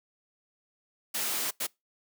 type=noise bursts at uneven times; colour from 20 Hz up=white; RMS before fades=-31 dBFS; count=2; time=1.14-1.51 / 1.6-1.67 s; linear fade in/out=10 ms; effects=noise-tail reverb RT60 0.2 s tail -24 dB re dry + high-pass 200 Hz 12 dB/octave